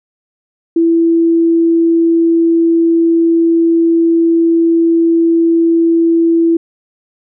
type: tone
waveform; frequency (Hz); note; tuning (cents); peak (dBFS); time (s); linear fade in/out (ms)
sine; 332.6; E4; +16; -7; 0.76-6.57; 5
effects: none